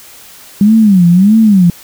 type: tone with vibrato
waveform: sine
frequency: 196 Hz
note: G3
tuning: in tune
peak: -3 dBFS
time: 0.61-1.7 s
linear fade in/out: 2 ms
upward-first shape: sine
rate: 1.6 Hz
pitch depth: 230 cents each way
effects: white hiss -36 dBFS RMS until 1.83 s